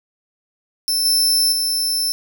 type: tone with level steps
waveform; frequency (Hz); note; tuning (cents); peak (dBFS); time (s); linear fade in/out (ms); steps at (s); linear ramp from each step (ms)
sawtooth; 5310; E8; +12; -14 / -11 / -15; 0.88-2.12; 0; 1.05 / 1.52; 5
effects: none